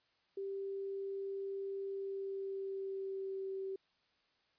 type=tone with pitch glide; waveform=sine; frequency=392 to 385.3 Hz; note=G4 to G4; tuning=0 to -30 cents; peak=-38 dBFS; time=0.37-3.76 s; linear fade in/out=5 ms; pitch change=-30 cents; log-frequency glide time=1.89-3.5 s; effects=white hiss -75 dBFS RMS until 4.58 s + resampled to 11025 Hz